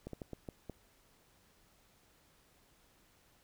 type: slowing click train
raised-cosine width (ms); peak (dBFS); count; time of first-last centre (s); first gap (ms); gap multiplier
2; -29; 6; 0.07-0.697; 63; 1.35
effects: pink hiss -68 dBFS RMS until 3.43 s